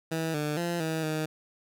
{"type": "tone with pitch steps", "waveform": "15% pulse", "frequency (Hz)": [162, 149.6, 172, 160.1, 155.7], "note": ["E3", "D3", "F3", "D#3", "D#3"], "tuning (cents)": [-30, 32, -26, 50, 2], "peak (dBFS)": -22, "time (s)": [0.11, 1.26], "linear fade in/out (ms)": 10, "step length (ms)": 230, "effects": []}